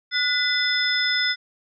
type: tone cluster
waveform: sine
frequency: 1460 / 2009 / 3526 / 5130 Hz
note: F#6 / B6 / A7 / E8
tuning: -24 / +29 / +3 / -48 cents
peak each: -25 dBFS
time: 0.11-1.36 s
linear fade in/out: 50 ms
effects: none